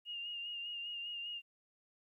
sine tone with vibrato, 2832 Hz, F7, 23 cents sharp, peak -40 dBFS, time 0.05-1.42 s, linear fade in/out 50 ms, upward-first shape sine, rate 5 Hz, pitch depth 32 cents each way, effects 13-bit

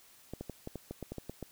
clicks, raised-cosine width 2 ms, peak -26 dBFS, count 11, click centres 0.336 / 0.41 / 0.497 / 0.674 / 0.757 / 0.91 / 1.027 / 1.12 / 1.183 / 1.296 / 1.427 s, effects white hiss -60 dBFS RMS until 1.51 s

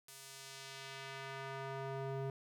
square tone with band-pass filter sweep, 135.5 Hz, C#3, 39 cents flat, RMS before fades -45 dBFS, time 0.08-2.3 s, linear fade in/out 2 ms, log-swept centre 11000 to 390 Hz, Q 0.73, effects 12-bit

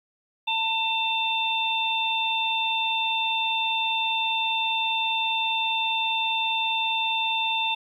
harmonic tone, 895 Hz, A5, 29 cents sharp, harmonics 1 / 3 / 4, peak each -27 / -27 / -27 dBFS, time 0.47-7.75 s, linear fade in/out 10 ms, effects 10-bit

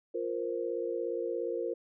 sine chord, F suspended fourth, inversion none, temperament equal, 349.2 / 466.2 / 523.3 Hz, F4 / Bb4 / C5, 0 / 0 / 0 cents, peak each -36 / -34 / -37 dBFS, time 0.14-1.74 s, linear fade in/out 10 ms, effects none

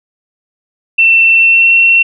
sine tone with pitch glide, 2688 to 2716 Hz, E7 to F7, +33 to -49 cents, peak -4 dBFS, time 0.98-2.03 s, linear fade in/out 10 ms, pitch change +18 cents, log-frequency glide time 1.32-1.72 s, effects none

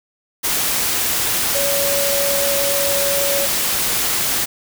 sine tone in noise, 562 Hz, C#5, 24 cents sharp, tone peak -20 dBFS, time 1.54-3.47 s, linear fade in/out 20 ms, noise white, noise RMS -19 dBFS, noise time 0.43-4.46 s, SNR -4 dB, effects none

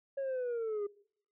sine linear sweep, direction down, 554.4 to 400.4 Hz, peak -30 dBFS, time 0.17-0.87 s, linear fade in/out 10 ms, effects noise-tail reverb RT60 0.6 s tail -23 dB re dry + tanh soft clip ceiling -32 dBFS

